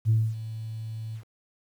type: tone with ADSR envelope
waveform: sine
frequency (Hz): 111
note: A2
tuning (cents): +16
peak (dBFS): -16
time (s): 0.05-1.24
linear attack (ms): 44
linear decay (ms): 250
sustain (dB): -16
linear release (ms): 91
effects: tanh soft clip ceiling -14 dBFS + 9-bit